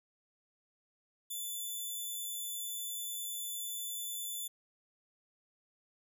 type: tone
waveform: 5% pulse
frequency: 3499 Hz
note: A7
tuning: 10 cents flat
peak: -30 dBFS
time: 1.3-4.48 s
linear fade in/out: 10 ms
effects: none